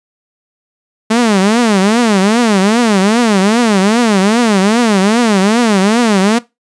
sawtooth tone with vibrato, 213.9 Hz, A3, 49 cents flat, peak -4 dBFS, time 1.1-6.39 s, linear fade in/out 10 ms, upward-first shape triangle, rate 2.5 Hz, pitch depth 260 cents each way, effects noise-tail reverb RT60 0.2 s tail -19 dB re dry + resampled to 22050 Hz

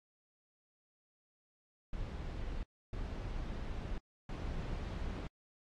brown noise bursts at uneven times, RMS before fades -40 dBFS, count 3, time 1.93-2.63 / 2.93-3.98 / 4.29-5.27 s, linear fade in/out 2 ms, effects low-pass 5000 Hz 12 dB/octave + AAC 48 kbps

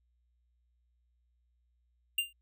square tone with exponential decay, 2794 Hz, F7, in tune, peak -25 dBFS, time 2.18-2.33 s, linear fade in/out 5 ms, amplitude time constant 32 ms, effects added 60 Hz sine -70 dBFS peak until 2.41 s

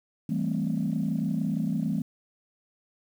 sine chord, A minor seventh, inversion second, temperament equal with one note detuned, 164.81 / 196 / 222.6 / 261.6 Hz, E3 / G3 / A3 / C4, 0 / 0 / +20 / 0 cents, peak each -29 / -30 / -29 / -32 dBFS, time 0.29-2.02 s, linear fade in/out 5 ms, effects tanh soft clip ceiling -18 dBFS + 9-bit

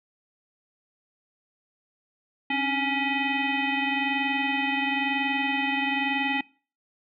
sine tone with frequency modulation, 1392 Hz, F6, 6 cents flat, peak -23 dBFS, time 2.5-6.41 s, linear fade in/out 5 ms, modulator 561 Hz, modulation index 2.6, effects noise-tail reverb RT60 0.4 s tail -24 dB re dry

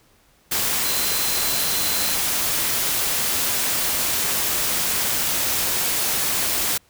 sine tone in noise, 4077 Hz, C8, 46 cents flat, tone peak -29 dBFS, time 0.84-2.16 s, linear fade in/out 10 ms, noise white, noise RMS -22 dBFS, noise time 0.51-6.78 s, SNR -10 dB, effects pink hiss -58 dBFS RMS until 6.89 s

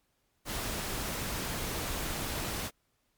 pink noise, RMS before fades -35 dBFS, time 0.45-2.71 s, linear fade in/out 50 ms, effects pink hiss -75 dBFS RMS until 3.17 s + MP3 96 kbps

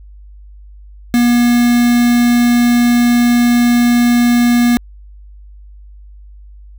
triangle tone with quantisation, 240.3 Hz, B3, 47 cents flat, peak -6 dBFS, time 1.14-4.77 s, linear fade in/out 0 ms, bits 3, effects added 50 Hz sine -34 dBFS peak until 6.78 s

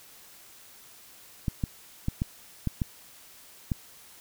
clicks, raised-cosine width 5 ms, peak -14 dBFS, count 7, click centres 1.482 / 1.638 / 2.084 / 2.219 / 2.673 / 2.818 / 3.718 s, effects white hiss -52 dBFS RMS until 4.2 s

